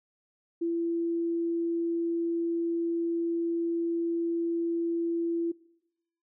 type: tone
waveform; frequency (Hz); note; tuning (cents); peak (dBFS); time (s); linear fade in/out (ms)
sine; 336.7; E4; +37; -26; 0.61-5.52; 10
effects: noise-tail reverb RT60 0.8 s tail -21 dB re dry